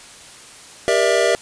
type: chord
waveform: square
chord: E half-diminished seventh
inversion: first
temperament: just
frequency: 395.6 / 474.7 / 593.3 / 659.3 Hz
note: G4 / Bb4 / D5 / E5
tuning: +16 / +31 / +18 / 0 cents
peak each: -22 / -20 / -21 / -20 dBFS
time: 0.88-1.35 s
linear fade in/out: 0 ms
effects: white hiss -41 dBFS RMS until 1.41 s + resampled to 22050 Hz